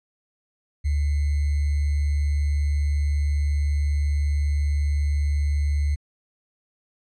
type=tone with sample-and-hold; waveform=sine; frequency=72.7 Hz; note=D2; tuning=17 cents flat; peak=-19 dBFS; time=0.84-5.96 s; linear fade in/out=20 ms; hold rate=2100 Hz; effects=resampled to 22050 Hz